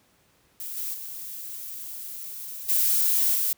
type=noise with level steps; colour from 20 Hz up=violet; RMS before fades=-35 / -31 / -37 / -22 / -25 dBFS; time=0.6-3.53 s; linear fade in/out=2 ms; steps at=0.76 / 0.93 / 2.68 / 3.34 s; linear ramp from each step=20 ms; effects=pink hiss -63 dBFS RMS until 3.57 s + high-pass 60 Hz 12 dB/octave